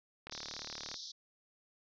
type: click train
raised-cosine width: 0.3 ms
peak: -28 dBFS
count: 26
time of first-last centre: 0.27-0.942 s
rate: 37.2 Hz
type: band-pass noise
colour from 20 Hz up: white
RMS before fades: -47 dBFS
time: 0.31-1.12 s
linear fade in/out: 10 ms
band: 3500 to 6000 Hz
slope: 96 dB/octave
effects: none